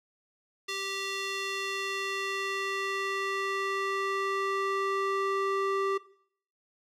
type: tone with band-pass filter sweep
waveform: square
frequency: 390.9 Hz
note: G4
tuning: 5 cents flat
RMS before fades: -31 dBFS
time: 0.68-5.98 s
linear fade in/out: 10 ms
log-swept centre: 3600 to 950 Hz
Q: 1.1
effects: noise-tail reverb RT60 0.6 s tail -19 dB re dry